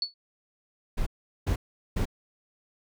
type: tone with exponential decay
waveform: sine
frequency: 4435 Hz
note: C#8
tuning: in tune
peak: -22 dBFS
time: 0.02-0.14 s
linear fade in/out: 2 ms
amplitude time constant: 24 ms
type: noise bursts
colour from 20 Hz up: brown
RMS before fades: -26 dBFS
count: 3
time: 0.97-2.055 s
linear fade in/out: 10 ms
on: 95 ms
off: 400 ms
effects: none